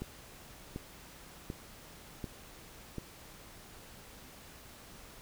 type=click train; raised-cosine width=3 ms; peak=-25 dBFS; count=5; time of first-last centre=0.02-2.983 s; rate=1.35 Hz; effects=pink hiss -53 dBFS RMS until 5.21 s